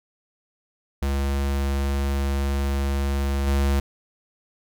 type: tone with level steps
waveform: square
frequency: 69.3 Hz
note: C#2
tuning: in tune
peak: -22 / -19 dBFS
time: 1.02-3.8 s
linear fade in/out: 5 ms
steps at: 3.47 s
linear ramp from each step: 5 ms
effects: none